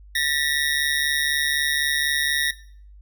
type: ring-modulated tone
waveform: 25% pulse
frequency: 1864.7 Hz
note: A#6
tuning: in tune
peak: -14 dBFS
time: 0.15-2.51 s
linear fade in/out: 5 ms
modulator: 72 Hz
effects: noise-tail reverb RT60 0.5 s tail -17 dB re dry + added 50 Hz sine -43 dBFS peak until 3.01 s